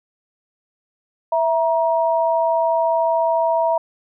sine tone pair together, 659.3 / 945.4 Hz, E5 / A#5, 0 / +24 cents, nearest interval tritone, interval 624 cents, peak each -17 / -19 dBFS, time 1.32-3.78 s, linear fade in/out 5 ms, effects none

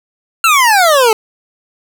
25% pulse exponential sweep, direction down, 1389 to 424.1 Hz, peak -3 dBFS, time 0.44-1.13 s, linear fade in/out 2 ms, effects none

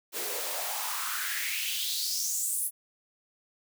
white noise with high-pass filter sweep, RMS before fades -32 dBFS, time 0.12-2.71 s, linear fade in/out 50 ms, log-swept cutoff 340 to 11000 Hz, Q 3.9, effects none

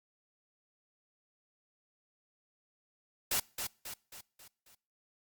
white noise with echo, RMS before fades -31 dBFS, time 3.31-3.4 s, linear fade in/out 5 ms, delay 270 ms, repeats 5, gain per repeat -6 dB, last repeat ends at 4.75 s, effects noise-tail reverb RT60 0.5 s tail -25 dB re dry + Opus 48 kbps

